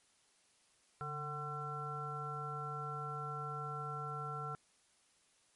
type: harmonic tone with a mistuned harmonic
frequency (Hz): 150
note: D3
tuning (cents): +37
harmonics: 1 / 3 / 5 / 7 / 9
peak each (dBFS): -44 / -49 / -48 / -52 / -42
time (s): 1.01-4.55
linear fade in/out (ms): 0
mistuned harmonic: 1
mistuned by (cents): -82
effects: white hiss -71 dBFS RMS until 5.55 s + MP3 48 kbps